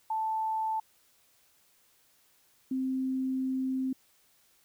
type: tone pair in turn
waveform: sine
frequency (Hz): 880 / 261.6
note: A5 / C4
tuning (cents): 0 / 0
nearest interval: octave + major sixth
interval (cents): 2100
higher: first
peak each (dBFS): -28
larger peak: neither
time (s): 0.1-0.8 / 2.71-3.93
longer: second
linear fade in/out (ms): 5
effects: white hiss -66 dBFS RMS until 4.64 s